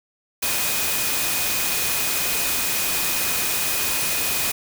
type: tone in noise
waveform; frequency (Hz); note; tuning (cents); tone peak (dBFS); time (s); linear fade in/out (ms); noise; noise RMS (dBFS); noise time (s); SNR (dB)
sine; 2489; D#7; 0; -31; 0.42-4.52; 10; white; -23; 0.42-4.52; -11
effects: none